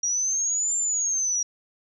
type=exponential two-way sweep; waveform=sine; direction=up then down; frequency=5720 to 7310 to 5720 Hz; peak=-22 dBFS; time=0.03-1.43 s; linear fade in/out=5 ms; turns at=0.77 s; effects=none